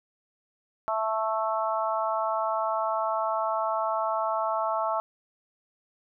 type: harmonic tone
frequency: 220 Hz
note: A3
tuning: in tune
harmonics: 3 / 4 / 5 / 6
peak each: -29 / -30 / -31 / -32 dBFS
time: 0.88-5 s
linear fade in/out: 0 ms
effects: none